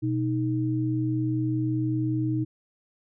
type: tone pair together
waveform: sine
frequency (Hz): 123.47 / 312.8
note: B2 / D#4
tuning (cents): 0 / +9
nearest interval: octave + major third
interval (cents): 1609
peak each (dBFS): -26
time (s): 0.02-2.45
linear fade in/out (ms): 20
effects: none